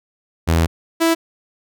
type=tone pair in turn; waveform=sawtooth; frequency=82.41 / 329.6 Hz; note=E2 / E4; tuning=0 / 0 cents; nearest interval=2 octaves; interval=2400 cents; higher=second; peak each=-9 / -9 dBFS; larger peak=neither; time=0.47-0.67 / 1-1.15 s; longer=first; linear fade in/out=20 ms; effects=none